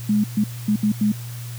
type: tone bursts at uneven times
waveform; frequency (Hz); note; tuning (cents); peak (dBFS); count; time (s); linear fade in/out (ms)
sine; 210; G#3; +19; -15; 5; 0.09-0.24 / 0.37-0.44 / 0.68-0.76 / 0.83-0.92 / 1.01-1.12; 5
effects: added 119 Hz sine -30 dBFS peak until 1.58 s + white hiss -41 dBFS RMS until 1.58 s